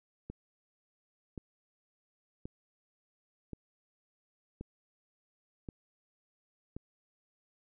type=click train; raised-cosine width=3 ms; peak=-28 dBFS; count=7; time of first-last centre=0.3-6.766 s; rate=0.928 Hz; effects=none